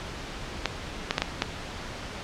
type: clicks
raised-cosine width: 0.2 ms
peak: -5 dBFS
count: 5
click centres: 0.657 / 1.109 / 1.181 / 1.22 / 1.421 s
effects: pink hiss -37 dBFS RMS until 2.23 s + low-pass 5000 Hz 12 dB/octave